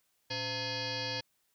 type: tone with frequency modulation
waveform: sine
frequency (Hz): 2498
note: D#7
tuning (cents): +6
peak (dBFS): -33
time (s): 0.3-1.21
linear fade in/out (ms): 10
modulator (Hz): 397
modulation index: 6.5
effects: white hiss -75 dBFS RMS until 1.54 s